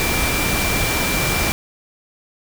sine tone in noise, 2357 Hz, D7, 6 cents sharp, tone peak -24 dBFS, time 0-1.52 s, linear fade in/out 0 ms, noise pink, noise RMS -20 dBFS, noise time 0-1.52 s, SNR -7 dB, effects none

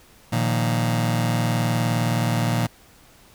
sawtooth chord, Bb suspended fourth, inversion none, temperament just, 116.54 / 155.39 / 174.81 Hz, Bb2 / Eb3 / F3, 0 / -2 / +2 cents, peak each -17 / -22 / -23 dBFS, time 0.32-2.67 s, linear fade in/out 10 ms, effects pink hiss -52 dBFS RMS until 3.34 s

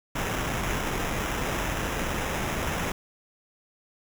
pink noise with sample-and-hold, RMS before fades -29 dBFS, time 0.15-2.92 s, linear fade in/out 5 ms, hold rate 4410 Hz, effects none

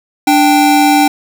square tone pair together, 293.7 / 784.1 Hz, D4 / G5, 0 / 0 cents, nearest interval octave + perfect fourth, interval 1700 cents, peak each -10 dBFS, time 0.27-1.08 s, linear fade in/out 5 ms, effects none

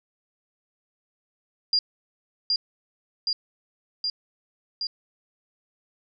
sine tone with echo, 4801 Hz, D8, 37 cents sharp, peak -18 dBFS, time 1.73-1.79 s, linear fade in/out 2 ms, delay 770 ms, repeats 4, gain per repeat -2 dB, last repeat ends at 4.87 s, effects none

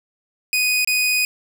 sawtooth tone with dropouts, 2489 Hz, D#7, in tune, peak -13 dBFS, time 0.53-1.25 s, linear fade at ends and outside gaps 1 ms, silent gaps 0.847-0.874 s, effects none

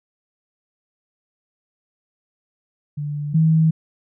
sine tone pair in turn, 146.83 / 159.73 Hz, D3 / D#3, 0 / +46 cents, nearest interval minor second, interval 146 cents, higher second, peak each -23 / -12 dBFS, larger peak second, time 2.97-3.34 / 3.34-3.71 s, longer neither, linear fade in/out 10 ms, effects none

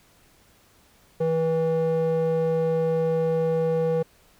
square tone with band-pass filter, 162.3 Hz, E3, 27 cents flat, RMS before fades -23 dBFS, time 1.2-4.03 s, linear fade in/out 10 ms, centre 410 Hz, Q 6, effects pink hiss -58 dBFS RMS until 4.39 s

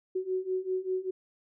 sine beating tone pair, 370 / 375.1 Hz, F#4 / F#4, 0 / +24 cents, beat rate 5.1 Hz, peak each -33 / -31 dBFS, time 0.15-1.11 s, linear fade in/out 10 ms, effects none

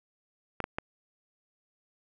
clicks, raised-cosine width 0.5 ms, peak -16 dBFS, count 3, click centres 0.603 / 0.641 / 0.785 s, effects none

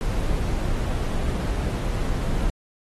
brown noise, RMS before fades -24 dBFS, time 0.01-2.5 s, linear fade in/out 0 ms, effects AAC 32 kbps

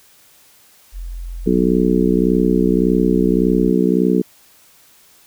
sine tone, 43.24 Hz, F1, 16 cents flat, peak -25 dBFS, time 0.92-3.73 s, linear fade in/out 50 ms
harmonic tone, 61.74 Hz, B1, in tune, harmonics 3 / 4 / 5 / 6 / 7, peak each -17 / -18 / -19 / -20 / -20 dBFS, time 1.46-4.22 s, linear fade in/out 10 ms
effects white hiss -50 dBFS RMS until 5.26 s

